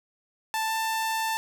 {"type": "tone with pitch glide", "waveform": "sawtooth", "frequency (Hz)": [882, 888.6], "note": ["A5", "A5"], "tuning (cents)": [4, 17], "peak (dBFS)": -22, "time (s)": [0.54, 1.37], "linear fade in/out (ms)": 0, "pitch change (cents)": 13, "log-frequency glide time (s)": [0.65, 0.72], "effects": []}